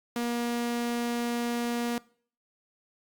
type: tone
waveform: sawtooth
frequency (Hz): 237.9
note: A#3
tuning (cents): +35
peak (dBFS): -24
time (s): 0.16-1.98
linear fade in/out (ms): 2
effects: noise-tail reverb RT60 0.5 s tail -22 dB re dry + Opus 48 kbps